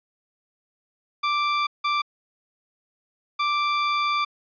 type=tone bursts at uneven times; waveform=sawtooth; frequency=1174.7 Hz; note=D6; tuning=in tune; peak=-17 dBFS; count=3; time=1.23-1.67 / 1.84-2.02 / 3.39-4.25 s; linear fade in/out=10 ms; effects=resampled to 11025 Hz